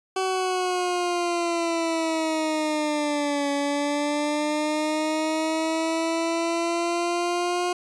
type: linear two-way sweep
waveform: 20% pulse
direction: down then up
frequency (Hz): 379.3 to 282.9 to 357.1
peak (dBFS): -18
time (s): 0.16-7.73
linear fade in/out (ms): 5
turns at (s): 3.5
effects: resampled to 22050 Hz